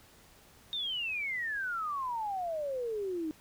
sine exponential sweep, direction down, 3700 to 304.4 Hz, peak -32 dBFS, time 0.73-3.31 s, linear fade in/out 0 ms, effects pink hiss -59 dBFS RMS until 3.4 s

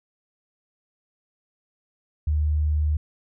sine tone, 75.7 Hz, D#2, 47 cents flat, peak -19 dBFS, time 2.27-2.97 s, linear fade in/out 5 ms, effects none

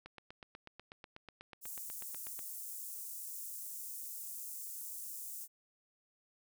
click train, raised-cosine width 0.3 ms, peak -33 dBFS, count 20, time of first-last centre 0.06-2.391 s, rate 8.15 Hz
white high-pass noise, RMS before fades -45 dBFS, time 1.61-5.48 s, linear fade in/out 50 ms, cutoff 7100 Hz, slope 24 dB/octave
effects none

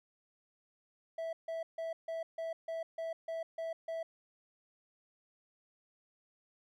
triangle tone bursts, 656 Hz, E5, 9 cents flat, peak -34 dBFS, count 10, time 1.18-4.03 s, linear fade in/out 5 ms, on 150 ms, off 150 ms, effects none

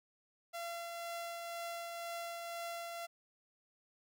sawtooth tone with tremolo, 682 Hz, F5, 41 cents flat, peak -36 dBFS, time 0.53-3.07 s, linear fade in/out 20 ms, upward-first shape triangle, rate 2 Hz, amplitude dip 30%, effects none

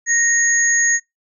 sine tone pair together, 1864.7 / 6645 Hz, A#6 / G#8, 0 / 0 cents, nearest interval octave + minor seventh, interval 2200 cents, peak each -16 dBFS, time 0.06-1 s, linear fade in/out 50 ms, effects noise-tail reverb RT60 0.2 s tail -26 dB re dry

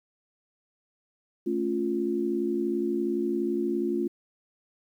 sine chord, A augmented, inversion none, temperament equal, 220 / 277.2 / 349.2 Hz, A3 / C#4 / E#4, 0 / 0 / 0 cents, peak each -31 / -31 / -27 dBFS, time 1.46-4.08 s, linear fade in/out 10 ms, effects 10-bit

